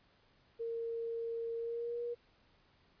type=tone with pitch glide; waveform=sine; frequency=460.7 to 476.4 Hz; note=A#4 to A#4; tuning=-20 to +38 cents; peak=-36 dBFS; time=0.59-2.15 s; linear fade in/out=20 ms; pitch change=+58 cents; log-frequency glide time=1.56-2.02 s; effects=pink hiss -69 dBFS RMS until 3 s + resampled to 11025 Hz